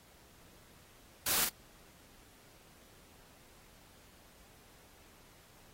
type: noise with echo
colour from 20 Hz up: white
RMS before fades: -32 dBFS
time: 1.26-1.45 s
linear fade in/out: 5 ms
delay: 41 ms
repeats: 1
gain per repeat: -4 dB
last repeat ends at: 1.491 s
effects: pink hiss -61 dBFS RMS until 5.73 s + AAC 48 kbps